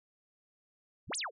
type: exponential two-way sweep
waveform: sine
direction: up then down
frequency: 45.59 to 10548 to 378.4 Hz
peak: -34 dBFS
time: 1.07-1.31 s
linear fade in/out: 50 ms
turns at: 1.16 s
effects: none